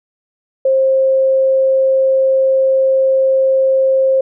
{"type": "tone", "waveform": "sine", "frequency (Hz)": 531, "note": "C5", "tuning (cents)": 25, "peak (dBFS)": -9, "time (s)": [0.65, 4.21], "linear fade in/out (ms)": 5, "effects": []}